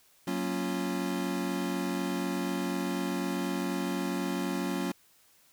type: chord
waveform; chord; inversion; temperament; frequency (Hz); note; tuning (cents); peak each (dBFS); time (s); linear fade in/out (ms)
square; Gb major seventh; none; equal; 185 / 233.1 / 277.2 / 349.2; Gb3 / Bb3 / Db4 / F4; 0 / 0 / 0 / 0; -35 / -38 / -35 / -37; 0.27-4.92; 5
effects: white hiss -63 dBFS RMS until 5.52 s